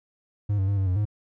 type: tone with pitch steps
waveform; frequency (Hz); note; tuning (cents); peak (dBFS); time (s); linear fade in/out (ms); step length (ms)
triangle; 102.8 / 96 / 100.3 / 96.3 / 91.2 / 104.6; G#2 / G2 / G2 / G2 / F#2 / G#2; -17 / -36 / +40 / -30 / -24 / +13; -19; 0.49-1.054; 10; 94
effects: none